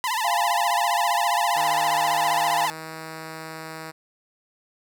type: tone with vibrato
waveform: sawtooth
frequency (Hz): 944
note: A#5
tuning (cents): +22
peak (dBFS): -19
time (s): 0.04-2.7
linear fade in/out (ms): 0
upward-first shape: sine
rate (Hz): 15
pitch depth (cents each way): 160
type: chord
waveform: sine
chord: F diminished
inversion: none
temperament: equal with one note detuned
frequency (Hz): 698.5 / 820.6 / 987.8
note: F5 / Ab5 / Cb6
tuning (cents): 0 / -21 / 0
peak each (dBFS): -25 / -25 / -31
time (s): 0.24-2.66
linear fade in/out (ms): 10
type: tone with pitch glide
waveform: 5% pulse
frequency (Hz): 155.56 to 159.84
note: D#3 to D#3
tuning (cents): 0 to +47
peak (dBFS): -23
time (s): 1.55-3.92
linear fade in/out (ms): 20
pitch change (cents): +47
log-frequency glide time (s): 1.91-2.92
effects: none